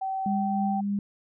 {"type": "tone with pitch glide", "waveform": "sine", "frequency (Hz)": [768, 777.8], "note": ["G5", "G5"], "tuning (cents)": [-36, -14], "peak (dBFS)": -27, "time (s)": [0.01, 0.81], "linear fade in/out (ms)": 10, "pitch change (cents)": 22, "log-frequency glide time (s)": [0.24, 0.67]}
{"type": "tone with tremolo", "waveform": "sine", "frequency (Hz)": 201.7, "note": "G3", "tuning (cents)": 50, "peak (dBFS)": -24, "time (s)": [0.26, 0.99], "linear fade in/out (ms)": 2, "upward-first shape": "triangle", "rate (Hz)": 3.3, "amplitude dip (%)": 30}
{"effects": []}